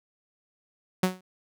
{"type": "tone with exponential decay", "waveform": "sawtooth", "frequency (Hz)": 184.8, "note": "F#3", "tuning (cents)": -2, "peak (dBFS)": -14, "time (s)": [1.03, 1.21], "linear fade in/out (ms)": 5, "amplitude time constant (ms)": 39, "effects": []}